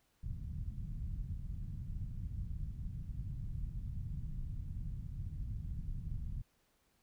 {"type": "low-pass noise", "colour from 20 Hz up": "pink", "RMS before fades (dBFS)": -41, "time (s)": [0.23, 6.42], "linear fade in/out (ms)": 5, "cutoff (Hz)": 150, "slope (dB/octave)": 24, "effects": ["pink hiss -75 dBFS RMS until 7.02 s"]}